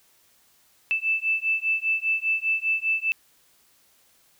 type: beating tone pair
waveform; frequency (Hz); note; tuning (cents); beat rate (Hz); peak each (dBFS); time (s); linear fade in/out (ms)
sine; 2637 / 2642; E7 / E7; 0 / +3; 5; -25; 0.91-3.12; 0
effects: white hiss -61 dBFS RMS until 4.39 s